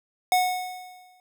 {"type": "tone with exponential decay", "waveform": "square", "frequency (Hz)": 733, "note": "F#5", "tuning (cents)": -16, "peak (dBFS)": -17, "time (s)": [0.32, 1.2], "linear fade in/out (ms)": 1, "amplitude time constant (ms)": 190, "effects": []}